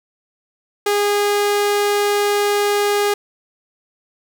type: tone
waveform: sawtooth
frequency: 410 Hz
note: G#4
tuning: 22 cents flat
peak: -11 dBFS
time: 0.86-3.14 s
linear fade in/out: 5 ms
effects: none